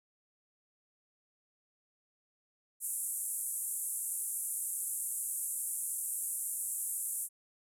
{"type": "band-pass noise", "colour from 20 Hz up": "white", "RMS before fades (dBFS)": -37, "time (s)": [2.8, 7.29], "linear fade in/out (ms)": 50, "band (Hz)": [8000, 12000], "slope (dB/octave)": 48, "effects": []}